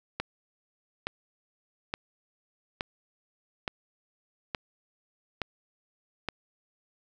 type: click train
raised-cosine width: 0.3 ms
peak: -14 dBFS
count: 8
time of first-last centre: 0.2-6.287 s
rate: 1.15 Hz
effects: none